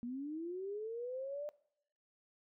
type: linear sweep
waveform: sine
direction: up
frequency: 232.9 to 599 Hz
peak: -39 dBFS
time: 0.03-1.49 s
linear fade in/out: 0 ms
effects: noise-tail reverb RT60 0.7 s tail -21 dB re dry